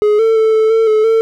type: tone with pitch steps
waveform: triangle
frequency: 419.9 / 448.1 / 441 / 438.6 / 448.8 / 431.9 / 449.1 Hz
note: G#4 / A4 / A4 / A4 / A4 / A4 / A4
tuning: +19 / +32 / +4 / -6 / +34 / -32 / +35 cents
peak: -6 dBFS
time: 0.02-1.21 s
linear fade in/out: 0 ms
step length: 170 ms
effects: none